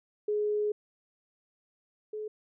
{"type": "tone pair in turn", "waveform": "sine", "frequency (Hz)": [419.3, 427.4], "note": ["G#4", "G#4"], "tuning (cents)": [17, 50], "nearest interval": "unison", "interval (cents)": 33, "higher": "second", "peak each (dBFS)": [-26, -34], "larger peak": "first", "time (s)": [[0.28, 0.72], [2.13, 2.28]], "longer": "first", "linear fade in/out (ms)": 5, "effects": []}